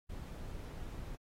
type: noise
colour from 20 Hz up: brown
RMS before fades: -44 dBFS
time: 0.09-1.16 s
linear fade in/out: 10 ms
effects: AAC 48 kbps